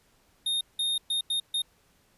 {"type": "tone bursts at uneven times", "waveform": "square", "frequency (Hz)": 3687, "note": "A#7", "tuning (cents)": -20, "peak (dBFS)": -26, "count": 5, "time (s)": [[0.46, 0.61], [0.79, 0.98], [1.1, 1.21], [1.3, 1.4], [1.54, 1.62]], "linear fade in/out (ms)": 5, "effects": ["pink hiss -65 dBFS RMS until 2.17 s", "resampled to 32000 Hz"]}